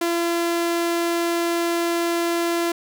sawtooth tone, 340.3 Hz, F4, 45 cents flat, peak -16 dBFS, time 0.01-2.72 s, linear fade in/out 5 ms, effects none

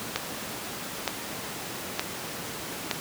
click train, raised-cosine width 0.2 ms, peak -7 dBFS, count 4, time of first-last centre 0.16-2.912 s, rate 1.09 Hz, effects pink hiss -35 dBFS RMS until 3 s + high-pass 150 Hz 12 dB/octave

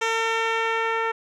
10% pulse tone with low-pass filter sweep, 452.6 Hz, A4, 49 cents sharp, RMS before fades -24 dBFS, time 0.01-1.12 s, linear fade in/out 10 ms, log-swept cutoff 5800 to 1800 Hz, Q 0.87, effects none

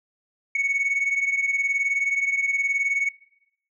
sine beating tone pair, 2217 / 2236 Hz, C#7 / C#7, 0 / +14 cents, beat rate 19 Hz, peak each -20 / -24 dBFS, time 0.55-3.09 s, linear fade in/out 5 ms, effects noise-tail reverb RT60 0.8 s tail -23 dB re dry + tanh soft clip ceiling -18 dBFS

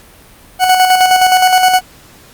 40% pulse tone with tremolo, 740 Hz, F#5, in tune, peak -4 dBFS, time 0.59-1.81 s, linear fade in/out 50 ms, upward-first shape square, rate 9.6 Hz, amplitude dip 45%, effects pink hiss -41 dBFS RMS until 2.33 s + Opus 48 kbps

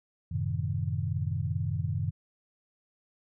sine chord, F# diminished seventh, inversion none, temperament equal, 92.5 / 110 / 130.81 / 155.56 Hz, F#2 / A2 / C3 / Eb3, 0 / 0 / 0 / 0 cents, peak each -32 / -34 / -34 / -34 dBFS, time 0.31-2.11 s, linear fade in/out 10 ms, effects none

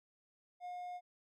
triangle tone, 716 Hz, F5, 43 cents sharp, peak -40 dBFS, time 0.6-1.01 s, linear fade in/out 50 ms, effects none

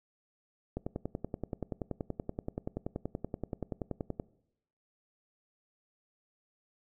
click train, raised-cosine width 2 ms, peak -21 dBFS, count 37, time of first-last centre 0.77-4.199 s, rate 10.5 Hz, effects noise-tail reverb RT60 0.8 s tail -22 dB re dry

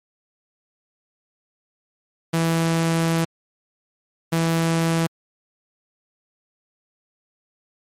sawtooth tone bursts at uneven times, 164.81 Hz, E3, in tune, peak -14 dBFS, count 2, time 2.33-3.25 / 4.32-5.07 s, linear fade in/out 10 ms, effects MP3 64 kbps

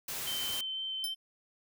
white noise, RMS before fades -38 dBFS, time 0.08-0.61 s, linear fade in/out 5 ms
sine tone with vibrato, 3093 Hz, G7, 24 cents flat, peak -34 dBFS, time 0.26-1.15 s, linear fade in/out 20 ms, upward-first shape sine, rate 3.9 Hz, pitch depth 8 cents each way
10% pulse tone with exponential decay, 5274 Hz, E8, in tune, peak -25 dBFS, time 1.04-1.16 s, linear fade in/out 1 ms, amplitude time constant 25 ms
effects none

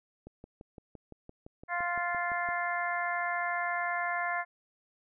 click train, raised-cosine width 2 ms, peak -33 dBFS, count 14, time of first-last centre 0.27-2.488 s, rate 5.86 Hz
harmonic tone, 349.2 Hz, F4, in tune, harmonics 2 / 3 / 4 / 5 / 6, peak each -34 / -36 / -38 / -35 / -38 dBFS, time 1.68-4.45 s, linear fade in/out 50 ms
effects none

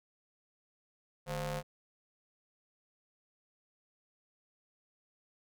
sawtooth ring-modulated tone, 185 Hz, F#3, in tune, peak -28 dBFS, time 1.26-1.63 s, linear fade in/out 50 ms, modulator 334 Hz, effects none

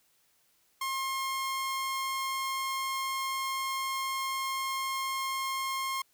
sawtooth tone, 1069 Hz, C6, 37 cents sharp, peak -27 dBFS, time 0.81-6.02 s, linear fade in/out 5 ms, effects white hiss -69 dBFS RMS until 6.13 s

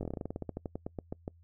slowing click train, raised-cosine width 2 ms, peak -23 dBFS, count 20, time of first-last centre 0.01-1.279 s, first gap 20 ms, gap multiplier 1.12, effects noise-tail reverb RT60 0.1 s tail -26 dB re dry + added 84 Hz sine -57 dBFS peak until 1.43 s

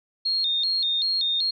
sine tone with vibrato, 3951 Hz, B7, in tune, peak -21 dBFS, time 0.25-1.51 s, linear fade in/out 10 ms, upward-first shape square, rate 2.6 Hz, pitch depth 130 cents each way, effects none

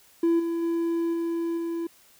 triangle tone with level steps, 335.3 Hz, E4, 30 cents sharp, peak -16 / -23 / -21 / -23 / -25 dBFS, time 0.23-1.87 s, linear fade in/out 5 ms, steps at 0.39 / 0.62 / 1.13 / 1.57 s, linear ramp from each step 10 ms, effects tanh soft clip ceiling -13 dBFS + white hiss -57 dBFS RMS until 2.19 s

